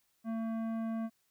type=tone with tanh clipping; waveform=sine; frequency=225.2 Hz; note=A3; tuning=40 cents sharp; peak=-35 dBFS; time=0.24-1.1 s; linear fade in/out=50 ms; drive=13 dB; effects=white hiss -75 dBFS RMS until 1.3 s